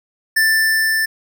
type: tone with level ramp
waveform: square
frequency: 1770 Hz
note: A6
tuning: 10 cents sharp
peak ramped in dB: -12 to -16 dBFS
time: 0.36-1.06 s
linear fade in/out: 10 ms
effects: none